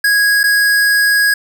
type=tone with dropouts; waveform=square; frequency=1654 Hz; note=G#6; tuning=8 cents flat; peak=-10 dBFS; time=0.04-1.34 s; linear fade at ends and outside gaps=5 ms; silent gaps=0.433-0.438 s; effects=none